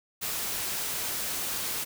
white noise, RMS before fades -32 dBFS, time 0.21-1.85 s, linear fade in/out 20 ms, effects none

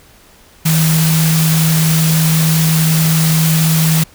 sine tone in noise, 160 Hz, D#3, 49 cents sharp, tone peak -10 dBFS, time 0.65-4.04 s, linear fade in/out 10 ms, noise white, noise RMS -18 dBFS, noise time 0.65-4.04 s, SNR +5 dB, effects pink hiss -45 dBFS RMS until 4.14 s

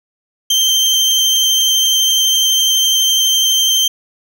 30% pulse tone with vibrato, 3136 Hz, G7, in tune, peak -8 dBFS, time 0.5-3.88 s, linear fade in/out 5 ms, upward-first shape sine, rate 12 Hz, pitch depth 11 cents each way, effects none

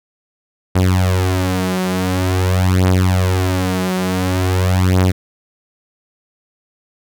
sawtooth beating tone pair, 92.2 / 92.67 Hz, F#2 / F#2, -6 / +3 cents, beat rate 0.47 Hz, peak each -12 / -12 dBFS, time 0.75-5.12 s, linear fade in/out 10 ms, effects none

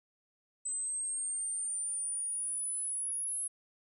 sine linear sweep, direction up, 8050 to 10710 Hz, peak -33 dBFS, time 0.65-3.48 s, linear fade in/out 10 ms, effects none

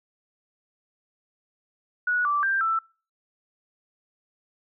sine tone with pitch steps, 1464 / 1166 / 1580 / 1328 Hz, F#6 / D6 / G6 / E6, -19 / -13 / +13 / +12 cents, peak -21 dBFS, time 2.07-2.79 s, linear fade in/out 5 ms, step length 180 ms, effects noise-tail reverb RT60 0.4 s tail -26 dB re dry

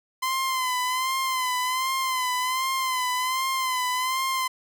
sawtooth tone with vibrato, 1029 Hz, C6, 29 cents flat, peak -20 dBFS, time 0.22-4.48 s, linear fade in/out 10 ms, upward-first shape sine, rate 1.3 Hz, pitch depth 51 cents each way, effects none

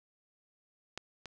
clicks, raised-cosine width 0.2 ms, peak -21 / -26 dBFS, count 2, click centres 0.976 / 1.257 s, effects none

